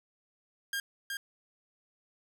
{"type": "tone with echo", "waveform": "sawtooth", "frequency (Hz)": 1612, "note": "G6", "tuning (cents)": 48, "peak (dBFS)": -28, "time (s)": [0.73, 0.8], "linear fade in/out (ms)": 2, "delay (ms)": 370, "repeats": 1, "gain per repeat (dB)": -3, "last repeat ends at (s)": 1.17, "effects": []}